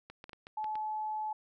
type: clicks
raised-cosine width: 0.3 ms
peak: -31 dBFS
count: 7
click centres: 0.1 / 0.241 / 0.294 / 0.332 / 0.469 / 0.643 / 0.755 s
type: tone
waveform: sine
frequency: 860 Hz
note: A5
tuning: 40 cents flat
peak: -33 dBFS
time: 0.57-1.33 s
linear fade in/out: 5 ms
effects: none